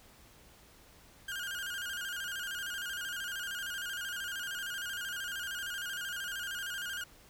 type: tone with vibrato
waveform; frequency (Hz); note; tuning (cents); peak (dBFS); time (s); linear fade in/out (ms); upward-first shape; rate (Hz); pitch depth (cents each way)
30% pulse; 1512; F#6; +37; -34; 1.28-7.04; 5; square; 13; 85
effects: added 60 Hz sine -68 dBFS peak until 7.29 s + pink hiss -59 dBFS RMS until 7.29 s